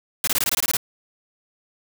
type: noise bursts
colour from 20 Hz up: white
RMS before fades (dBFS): -21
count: 10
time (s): 0.24-0.769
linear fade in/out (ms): 2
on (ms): 34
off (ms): 21
effects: none